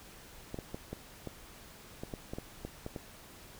clicks, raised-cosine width 2 ms, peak -25 dBFS, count 12, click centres 0.544 / 0.588 / 0.745 / 0.93 / 1.273 / 2.035 / 2.138 / 2.335 / 2.385 / 2.65 / 2.864 / 2.962 s, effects pink hiss -53 dBFS RMS until 3.59 s

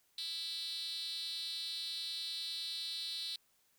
5% pulse tone with high-pass filter, 329.6 Hz, E4, in tune, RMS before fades -41 dBFS, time 0.18-3.36 s, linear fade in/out 2 ms, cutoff 4000 Hz, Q 8, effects white hiss -73 dBFS RMS until 3.78 s

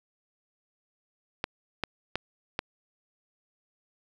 clicks, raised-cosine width 0.3 ms, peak -12 dBFS, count 4, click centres 1.441 / 1.837 / 2.156 / 2.591 s, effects 8-bit

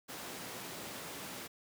pink high-pass noise, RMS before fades -45 dBFS, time 0.08-1.48 s, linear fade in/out 20 ms, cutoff 180 Hz, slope 12 dB/octave, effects none

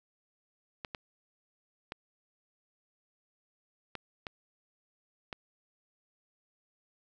clicks, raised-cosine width 0.3 ms, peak -22 dBFS, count 6, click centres 0.848 / 0.948 / 1.921 / 3.953 / 4.268 / 5.328 s, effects none

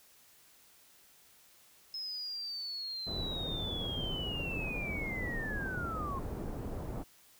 sine linear sweep, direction down, 5170 to 1056 Hz, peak -37 dBFS, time 1.94-6.19 s, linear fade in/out 2 ms
pink low-pass noise, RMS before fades -39 dBFS, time 3.06-7.04 s, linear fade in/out 20 ms, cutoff 630 Hz, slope 12 dB/octave
effects white hiss -62 dBFS RMS until 7.39 s

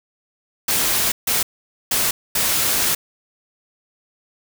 white noise bursts at uneven times, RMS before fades -19 dBFS, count 4, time 0.68-1.12 / 1.27-1.43 / 1.91-2.11 / 2.35-2.95 s, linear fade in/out 5 ms, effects none

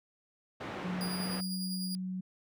pink band-pass noise, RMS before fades -41 dBFS, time 0.6-1.41 s, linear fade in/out 10 ms, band 150 to 2200 Hz, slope 12 dB/octave
sine tone with pitch glide, 181.5 to 185.42 Hz, F#3 to F#3, -33 to +4 cents, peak -34 dBFS, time 0.84-2.21 s, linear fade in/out 10 ms, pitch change +37 cents, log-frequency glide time 1.01-1.36 s
sawtooth tone with tremolo, 4857 Hz, D#8, 43 cents flat, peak -34 dBFS, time 1.01-1.95 s, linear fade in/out 0 ms, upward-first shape sine, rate 10 Hz, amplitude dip 40%
effects none

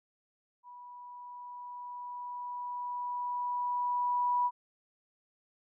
sine tone with level ramp, 979 Hz, B5, 15 cents flat, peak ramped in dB -47 to -25 dBFS, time 0.63-4.51 s, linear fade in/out 50 ms, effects none

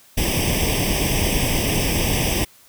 pink noise with comb filter, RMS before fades -20 dBFS, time 0.17-2.45 s, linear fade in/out 10 ms, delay 0.36 ms, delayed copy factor +1, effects white hiss -51 dBFS RMS until 2.68 s

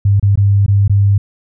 sine tone with dropouts, 100 Hz, G2, 35 cents sharp, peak -7 dBFS, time 0.05-1.18 s, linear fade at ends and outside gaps 5 ms, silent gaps 0.198-0.227 / 0.357-0.374 / 0.663-0.68 / 0.879-0.896 s, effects none

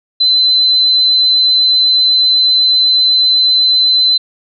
sine tone, 4046 Hz, B7, 41 cents sharp, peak -7 dBFS, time 0.2-4.18 s, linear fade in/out 10 ms, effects none

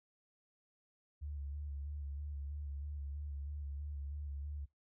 sine tone with vibrato, 71.9 Hz, D2, 36 cents flat, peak -40 dBFS, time 1.21-4.66 s, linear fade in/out 20 ms, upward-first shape square, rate 3.1 Hz, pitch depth 35 cents each way, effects noise-tail reverb RT60 0.2 s tail -24 dB re dry

